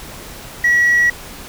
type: tone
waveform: sine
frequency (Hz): 1926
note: B6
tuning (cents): -44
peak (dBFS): -8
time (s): 0.64-1.1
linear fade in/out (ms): 5
effects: tanh soft clip ceiling -8 dBFS + pink hiss -34 dBFS RMS until 1.48 s